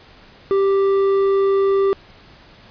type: tone with hard clipping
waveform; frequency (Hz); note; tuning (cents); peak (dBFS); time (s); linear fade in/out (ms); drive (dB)
sine; 392; G4; 0; -15; 0.51-1.93; 0; 6
effects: pink hiss -46 dBFS RMS until 2.7 s + resampled to 11025 Hz